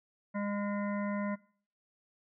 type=harmonic tone; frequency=203.8 Hz; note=G#3; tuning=32 cents flat; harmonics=1 / 3 / 5 / 7 / 9 / 10; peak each=-33 / -39 / -42 / -46 / -48 / -48 dBFS; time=0.34-1.36 s; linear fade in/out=20 ms; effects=noise-tail reverb RT60 0.5 s tail -22 dB re dry